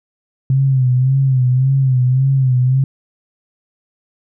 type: tone with vibrato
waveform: sine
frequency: 130.7 Hz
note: C3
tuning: 1 cent flat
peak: -10 dBFS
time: 0.5-2.84 s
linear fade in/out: 2 ms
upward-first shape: sine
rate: 1.8 Hz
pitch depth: 72 cents each way
effects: none